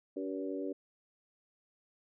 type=harmonic tone with a mistuned harmonic; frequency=95.1 Hz; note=F#2; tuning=48 cents sharp; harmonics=3 / 4 / 5 / 6; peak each=-38 / -40 / -42 / -44 dBFS; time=0.16-0.73 s; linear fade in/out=10 ms; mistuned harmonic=5; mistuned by=+21 cents; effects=none